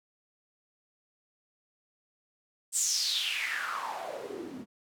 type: noise with band-pass filter sweep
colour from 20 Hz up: white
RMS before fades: -33 dBFS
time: 2.72-4.66 s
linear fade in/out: 50 ms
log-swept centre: 8400 to 210 Hz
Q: 6.1
effects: none